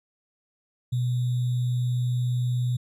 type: tone with sample-and-hold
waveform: sine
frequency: 123.5 Hz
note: B2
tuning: in tune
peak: -22 dBFS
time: 0.92-2.77 s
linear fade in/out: 10 ms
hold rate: 3675 Hz
effects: resampled to 32000 Hz